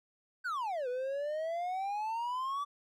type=exponential two-way sweep; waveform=triangle; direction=down then up; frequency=1568 to 488.3 to 1165 Hz; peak=-31 dBFS; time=0.44-2.65 s; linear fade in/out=20 ms; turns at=0.88 s; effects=none